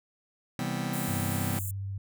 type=chord; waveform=sawtooth; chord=C major seventh; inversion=none; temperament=just; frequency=130.81 / 163.52 / 196.22 / 245.3 Hz; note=C3 / E3 / G3 / B3; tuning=0 / -14 / +2 / -12 cents; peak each=-31 dBFS; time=0.59-1.59 s; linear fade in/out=2 ms
type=high-pass noise; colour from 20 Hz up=white; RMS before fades=-38 dBFS; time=0.93-1.71 s; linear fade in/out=5 ms; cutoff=6800 Hz; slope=96 dB/octave
type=tone with vibrato; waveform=sine; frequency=98 Hz; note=G2; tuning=in tune; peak=-32 dBFS; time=1.08-1.98 s; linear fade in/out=5 ms; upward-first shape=sine; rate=15 Hz; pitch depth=12 cents each way
effects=none